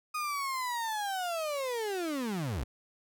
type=linear sweep; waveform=35% pulse; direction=down; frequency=1244.5 to 50.5 Hz; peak=-30 dBFS; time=0.14-2.64 s; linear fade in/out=10 ms; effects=none